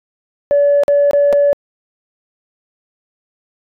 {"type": "tone with dropouts", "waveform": "sine", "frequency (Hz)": 573, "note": "D5", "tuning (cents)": -43, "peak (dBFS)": -7, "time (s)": [0.51, 1.53], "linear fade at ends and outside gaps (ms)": 0, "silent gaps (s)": [[0.835, 0.881], [1.11, 1.133], [1.327, 1.331]], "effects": ["tanh soft clip ceiling -5 dBFS"]}